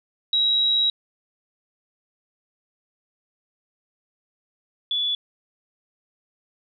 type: tone pair in turn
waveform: sine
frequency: 3854 / 3434 Hz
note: B7 / A7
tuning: -43 / -43 cents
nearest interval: major second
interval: 200 cents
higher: first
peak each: -17 / -21 dBFS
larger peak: first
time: 0.33-0.9 / 4.91-5.15 s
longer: first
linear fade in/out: 2 ms
effects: none